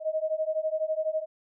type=beating tone pair; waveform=sine; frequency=622.3 / 634.3 Hz; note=D#5 / D#5; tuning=0 / +33 cents; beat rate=12 Hz; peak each=-29 dBFS; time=0-1.26 s; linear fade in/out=50 ms; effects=none